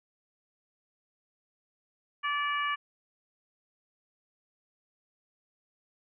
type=harmonic tone; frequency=580 Hz; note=D5; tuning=22 cents flat; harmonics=2 / 3 / 4 / 5; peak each=-30 / -34 / -36 / -38 dBFS; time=2.23-2.76 s; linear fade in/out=20 ms; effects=none